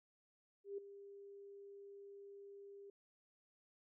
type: tone with ADSR envelope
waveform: sine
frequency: 400 Hz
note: G4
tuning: 35 cents sharp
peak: -40 dBFS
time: 0.64-2.9 s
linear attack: 140 ms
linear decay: 5 ms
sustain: -13 dB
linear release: 3 ms
effects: none